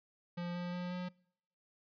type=tone with pitch steps; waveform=square; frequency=174.61 / 176.43 / 178.28 / 180.14 Hz; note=F3 / F3 / F3 / F#3; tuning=0 / +18 / +36 / -46 cents; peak=-38 dBFS; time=0.37-1.09 s; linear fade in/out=10 ms; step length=180 ms; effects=noise-tail reverb RT60 0.7 s tail -26 dB re dry + resampled to 11025 Hz